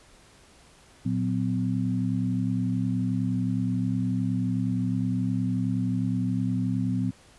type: tone cluster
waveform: sine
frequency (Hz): 115.6 / 183.8 / 254.8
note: A#2 / F#3 / C4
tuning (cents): -14 / -11 / -46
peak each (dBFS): -28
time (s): 1.05-7.11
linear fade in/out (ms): 10
effects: pink hiss -55 dBFS RMS until 7.38 s + resampled to 24000 Hz